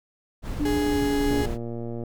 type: noise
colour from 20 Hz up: brown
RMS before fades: -30 dBFS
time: 0.42-1.58 s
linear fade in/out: 50 ms
type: tone with pitch glide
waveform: sine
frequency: 293.7 to 285.7 Hz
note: D4 to D4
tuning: 0 to -48 cents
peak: -23 dBFS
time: 0.59-1.43 s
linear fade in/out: 20 ms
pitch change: -48 cents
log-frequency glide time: 0.91-1 s
type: tone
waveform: 35% pulse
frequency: 416.6 Hz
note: G#4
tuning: 5 cents sharp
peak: -24 dBFS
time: 0.65-1.46 s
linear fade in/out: 5 ms
type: click train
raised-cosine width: 2 ms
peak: -21 dBFS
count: 86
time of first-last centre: 1.31-2.036 s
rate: 117 Hz
effects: none